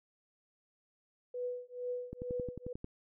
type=tone with tremolo; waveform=sine; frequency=493.9 Hz; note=B4; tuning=in tune; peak=-33 dBFS; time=1.34-2.73 s; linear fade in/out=5 ms; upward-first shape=triangle; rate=2.2 Hz; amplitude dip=100%
type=click train; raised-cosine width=3 ms; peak=-28 dBFS; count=9; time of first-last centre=2.13-2.844 s; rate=11.2 Hz
effects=none